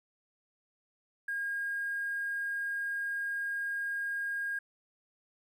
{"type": "tone with hard clipping", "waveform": "triangle", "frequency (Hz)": 1624, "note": "G#6", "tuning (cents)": -39, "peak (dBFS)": -32, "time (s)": [1.28, 4.59], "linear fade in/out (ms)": 5, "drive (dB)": 3, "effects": []}